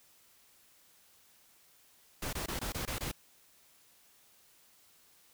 pink noise bursts, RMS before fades -37 dBFS, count 7, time 2.22-3.116 s, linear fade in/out 5 ms, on 110 ms, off 21 ms, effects white hiss -64 dBFS RMS until 5.33 s

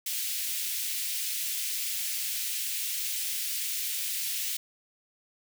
white high-pass noise, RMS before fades -32 dBFS, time 0.06-4.57 s, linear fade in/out 5 ms, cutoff 2200 Hz, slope 24 dB/octave, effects none

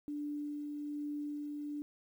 sine tone with tremolo, 293.7 Hz, D4, in tune, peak -36 dBFS, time 0.08-1.82 s, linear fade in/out 0 ms, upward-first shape sine, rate 1.2 Hz, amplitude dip 25%, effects 11-bit

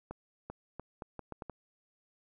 accelerating click train, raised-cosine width 1 ms, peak -27 dBFS, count 8, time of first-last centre 0.11-1.497 s, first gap 390 ms, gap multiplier 0.76, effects none

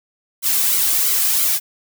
blue noise with flanger, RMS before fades -17 dBFS, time 0.42-1.6 s, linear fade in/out 50 ms, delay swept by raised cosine 1.1 to 2.2 ms, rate 3 Hz, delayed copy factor -0.6, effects none

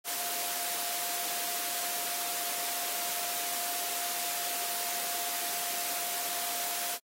sine tone in noise, 702 Hz, F5, 9 cents sharp, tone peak -42 dBFS, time 0.04-6.99 s, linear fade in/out 50 ms, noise white, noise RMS -34 dBFS, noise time 0.04-6.99 s, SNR -11 dB, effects high-pass 300 Hz 12 dB/octave + AAC 48 kbps

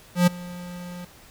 square tone with ADSR envelope, 177.2 Hz, F3, 25 cents sharp, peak -13 dBFS, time 0.15-1.05 s, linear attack 120 ms, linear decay 12 ms, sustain -22 dB, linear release 6 ms, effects pink hiss -50 dBFS RMS until 1.3 s

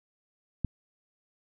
click, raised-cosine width 5 ms, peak -16 dBFS, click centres 0.647 s, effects none

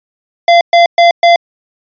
square tone bursts, 687 Hz, F5, 29 cents flat, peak -4 dBFS, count 4, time 0.48-1.36 s, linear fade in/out 2 ms, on 130 ms, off 120 ms, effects resampled to 11025 Hz

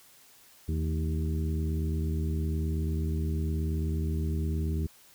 harmonic tone with a mistuned harmonic, 79 Hz, D#2, 27 cents sharp, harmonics 1 / 2 / 3 / 4 / 5, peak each -28 / -34 / -38 / -40 / -42 dBFS, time 0.68-4.87 s, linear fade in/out 10 ms, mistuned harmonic 3, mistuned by -79 cents, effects white hiss -57 dBFS RMS until 5.14 s

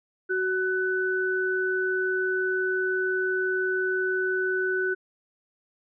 sine tone pair together, 373.7 / 1495.7 Hz, F#4 / F#6, +17 / +18 cents, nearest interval 2 octaves, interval 2401 cents, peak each -26 dBFS, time 0.29-4.95 s, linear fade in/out 20 ms, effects none

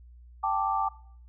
sine chord, G suspended second, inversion none, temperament equal, 784 / 880 / 1174.7 Hz, G5 / A5 / D6, 0 / 0 / 0 cents, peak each -29 dBFS, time 0.43-0.89 s, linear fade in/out 10 ms, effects noise-tail reverb RT60 0.6 s tail -20 dB re dry + added 60 Hz sine -48 dBFS peak until 1.28 s

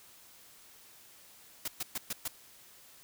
white noise bursts, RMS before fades -35 dBFS, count 5, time 1.65-2.28 s, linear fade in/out 5 ms, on 30 ms, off 120 ms, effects white hiss -57 dBFS RMS until 3.03 s

